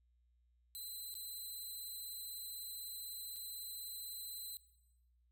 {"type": "tone with dropouts", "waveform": "5% pulse", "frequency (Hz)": 4044, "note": "B7", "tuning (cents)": 40, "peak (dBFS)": -38, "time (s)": [0.75, 4.57], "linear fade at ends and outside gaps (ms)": 0, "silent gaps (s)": [[1.141, 1.152], [3.361, 3.365]], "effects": ["noise-tail reverb RT60 0.9 s tail -18 dB re dry", "added 60 Hz sine -70 dBFS peak until 5.31 s"]}